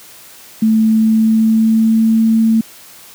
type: tone with pitch glide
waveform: sine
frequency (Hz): 220.3 to 223.8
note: A3 to A3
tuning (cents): +2 to +30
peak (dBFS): -8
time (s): 0.62-2.61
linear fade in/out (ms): 5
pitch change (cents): +28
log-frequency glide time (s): 0.89-2.21
effects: white hiss -39 dBFS RMS until 3.14 s + high-pass 80 Hz 12 dB/octave